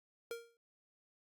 square tone with exponential decay, 466.2 Hz, A#4, in tune, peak -38 dBFS, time 0.31-0.57 s, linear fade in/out 1 ms, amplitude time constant 55 ms, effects Opus 48 kbps

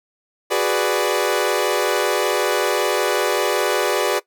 sawtooth chord, G# half-diminished seventh, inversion third, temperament equal, 370 / 415.3 / 493.9 / 587.3 Hz, F#4 / G#4 / B4 / D5, 0 / 0 / 0 / 0 cents, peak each -19 dBFS, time 0.5-4.2 s, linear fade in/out 20 ms, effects noise-tail reverb RT60 0.1 s tail -19 dB re dry

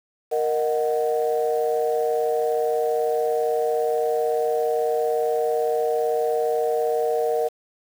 sine chord, D# minor, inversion second, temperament equal, 466.2 / 622.3 / 740 Hz, A#4 / D#5 / F#5, 0 / 0 / 0 cents, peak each -21 / -25 / -26 dBFS, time 0.31-7.49 s, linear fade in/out 20 ms, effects tanh soft clip ceiling -11 dBFS + 7-bit

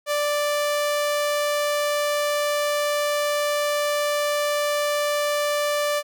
sawtooth tone, 587.3 Hz, D5, in tune, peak -17 dBFS, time 0.06-6.03 s, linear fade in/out 50 ms, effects none

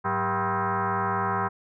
sine tone with frequency modulation, 103.83 Hz, G#2, in tune, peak -23 dBFS, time 0.04-1.49 s, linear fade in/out 20 ms, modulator 292 Hz, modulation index 4.7, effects none

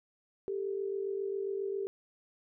sine tone pair together, 392.6 / 440 Hz, G4 / A4, +3 / 0 cents, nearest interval major second, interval 197 cents, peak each -33 / -39 dBFS, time 0.48-1.87 s, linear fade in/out 0 ms, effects none

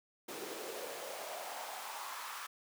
pink noise with high-pass filter sweep, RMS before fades -44 dBFS, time 0.28-2.47 s, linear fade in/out 10 ms, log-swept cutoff 350 to 1200 Hz, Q 3.3, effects none

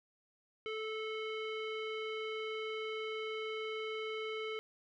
square tone with low-pass filter, 436.8 Hz, A4, 13 cents flat, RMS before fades -40 dBFS, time 0.66-4.59 s, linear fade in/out 0 ms, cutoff 2700 Hz, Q 4.9, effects none

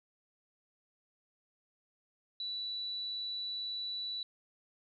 sine tone, 3951 Hz, B7, in tune, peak -36 dBFS, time 2.4-4.23 s, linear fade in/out 2 ms, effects none

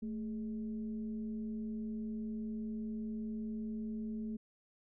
sine tone with frequency modulation, 220 Hz, A3, in tune, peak -37 dBFS, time 0.02-4.37 s, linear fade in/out 10 ms, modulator 195 Hz, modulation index 0.37, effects none

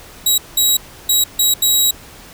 15% pulse tone bursts at uneven times, 3855 Hz, B7, 43 cents flat, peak -4 dBFS, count 5, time 0.26-0.38 / 0.57-0.77 / 1.09-1.24 / 1.39-1.54 / 1.62-1.91 s, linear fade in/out 5 ms, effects pink hiss -39 dBFS RMS until 2.33 s

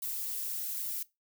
violet noise with flanger, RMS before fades -36 dBFS, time 0.02-1.03 s, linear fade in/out 5 ms, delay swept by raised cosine 1.2 to 6.1 ms, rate 1.2 Hz, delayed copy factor -0.65, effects noise-tail reverb RT60 0.2 s tail -19 dB re dry

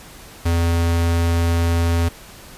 square tone, 84.5 Hz, E2, 43 cents sharp, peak -16 dBFS, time 0.45-2.09 s, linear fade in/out 10 ms, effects pink hiss -41 dBFS RMS until 2.57 s + resampled to 32000 Hz

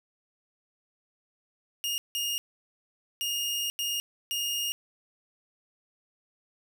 sawtooth tone bursts at uneven times, 2843 Hz, F7, 30 cents sharp, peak -25 dBFS, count 5, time 1.84-1.98 / 2.15-2.38 / 3.21-3.7 / 3.79-4 / 4.31-4.72 s, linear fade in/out 0 ms, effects none

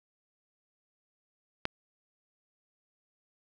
click, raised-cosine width 0.3 ms, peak -13 dBFS, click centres 1.654 s, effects none

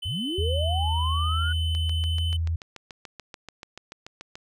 triangle tone, 3033 Hz, F#7, 42 cents sharp, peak -29 dBFS, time 0.02-2.37 s, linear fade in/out 10 ms
sine linear sweep, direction up, 68.2 to 1480 Hz, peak -28 dBFS, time 0.05-1.53 s, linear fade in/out 10 ms
sine tone with pitch glide, 80.6 to 82.44 Hz, E2 to E2, -38 to +1 cents, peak -23 dBFS, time 0.38-2.56 s, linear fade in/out 5 ms, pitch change +39 cents, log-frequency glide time 1.97-2.31 s
click train, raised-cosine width 0.2 ms, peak -22 dBFS, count 19, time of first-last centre 1.75-4.355 s, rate 6.91 Hz
effects none

